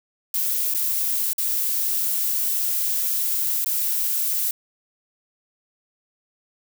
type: noise with dropouts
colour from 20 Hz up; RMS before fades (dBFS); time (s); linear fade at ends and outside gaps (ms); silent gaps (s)
violet; -23; 0.34-4.51; 2; 0.739-0.746 / 1.332-1.381 / 3.646-3.66
effects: none